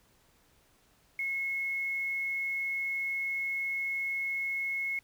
sine tone with quantisation, 2177 Hz, C#7, 32 cents flat, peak -30 dBFS, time 1.19-4.99 s, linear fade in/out 2 ms, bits 9, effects pink hiss -66 dBFS RMS until 5.03 s

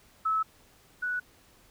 sine tone pair in turn, 1300 / 1475.9 Hz, E6 / F#6, -24 / -5 cents, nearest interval major second, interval 219 cents, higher second, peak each -24 / -28 dBFS, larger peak first, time 0.25-0.43 / 1.02-1.2 s, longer neither, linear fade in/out 10 ms, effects pink hiss -60 dBFS RMS until 1.7 s

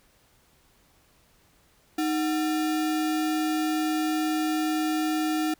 sine tone with sample-and-hold, 311.1 Hz, D#4, in tune, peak -23 dBFS, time 1.98-5.54 s, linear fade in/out 5 ms, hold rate 1050 Hz, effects pink hiss -62 dBFS RMS until 5.59 s

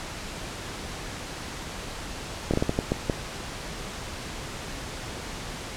slowing click train, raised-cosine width 2 ms, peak -9 dBFS, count 8, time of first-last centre 2.51-3.098 s, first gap 27 ms, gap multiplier 1.37, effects pink hiss -36 dBFS RMS until 5.76 s + low-pass 8000 Hz 12 dB/octave

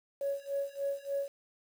sine tone with tremolo, 558 Hz, C#5, 11 cents sharp, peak -28 dBFS, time 0.21-1.28 s, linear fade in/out 2 ms, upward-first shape sine, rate 3.4 Hz, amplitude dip 95%, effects tanh soft clip ceiling -25 dBFS + 9-bit

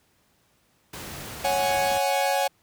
pink noise, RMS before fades -37 dBFS, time 0.93-1.98 s, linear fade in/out 5 ms
45% pulse chord, C# suspended fourth, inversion none, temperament equal, 554.4 / 740 / 830.6 Hz, C#5 / F#5 / G#5, 0 / 0 / 0 cents, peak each -26 dBFS, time 1.44-2.48 s, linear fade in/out 10 ms
effects pink hiss -65 dBFS RMS until 2.62 s + high-pass 60 Hz 12 dB/octave

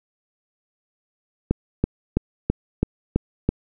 click train, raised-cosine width 3 ms, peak -5 dBFS, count 7, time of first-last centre 1.51-3.49 s, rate 3.03 Hz, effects none

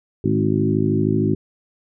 harmonic tone with a mistuned harmonic, 53 Hz, G#1, 36 cents sharp, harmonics 2 / 3 / 4 / 5 / 6 / 7, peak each -23 / -23 / -23 / -23 / -23 / -23 dBFS, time 0.24-1.35 s, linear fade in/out 5 ms, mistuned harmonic 3, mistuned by -39 cents, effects none

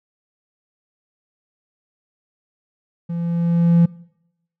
triangle tone with level ramp, 170 Hz, F3, 46 cents flat, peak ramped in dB -21 to -6 dBFS, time 3.09-3.86 s, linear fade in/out 10 ms, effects noise-tail reverb RT60 0.8 s tail -24 dB re dry + tanh soft clip ceiling -3 dBFS

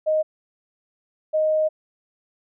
sine tone pair in turn, 622.3 / 622.3 Hz, D#5 / D#5, 0 / 0 cents, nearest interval unison, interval 0 cents, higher neither, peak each -17 dBFS, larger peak neither, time 0.06-0.23 / 1.33-1.69 s, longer second, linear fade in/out 20 ms, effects none

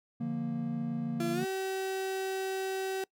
triangle chord, Bb major, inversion first, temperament equal, 146.83 / 174.61 / 233.1 Hz, D3 / F3 / Bb3, 0 / 0 / 0 cents, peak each -36 / -37 / -31 dBFS, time 0.2-1.45 s, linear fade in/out 10 ms
35% pulse tone with pitch glide, 340.4 to 382.1 Hz, F4 to G4, -44 to -44 cents, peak -30 dBFS, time 1.2-3.04 s, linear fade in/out 2 ms, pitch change +200 cents, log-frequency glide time 1.33-1.44 s
effects noise-tail reverb RT60 0.1 s tail -24 dB re dry

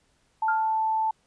sine tone, 880 Hz, A5, in tune, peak -22 dBFS, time 0.42-1.11 s, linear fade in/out 5 ms
sine tone with exponential decay, 1400 Hz, F6, 4 cents sharp, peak -22 dBFS, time 0.48-0.79 s, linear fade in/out 5 ms, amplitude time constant 67 ms
effects pink hiss -67 dBFS RMS until 1.26 s + resampled to 22050 Hz

